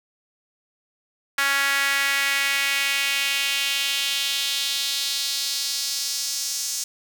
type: tone with high-pass filter sweep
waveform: sawtooth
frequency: 277.8 Hz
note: C#4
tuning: 4 cents sharp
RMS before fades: -24 dBFS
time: 1.38-6.84 s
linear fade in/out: 5 ms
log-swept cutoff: 1600 to 6100 Hz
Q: 2.3
effects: none